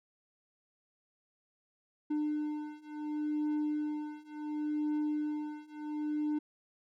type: beating tone pair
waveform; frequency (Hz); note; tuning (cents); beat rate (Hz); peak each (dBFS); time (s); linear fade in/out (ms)
triangle; 300.2 / 300.9; D4 / D4; +38 / +42; 0.7; -34 / -33; 2.1-6.39; 10
effects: none